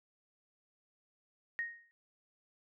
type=tone with exponential decay; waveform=sine; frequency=1864.7 Hz; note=A#6; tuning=in tune; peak=-31 dBFS; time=1.59-1.91 s; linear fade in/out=0 ms; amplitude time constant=69 ms; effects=none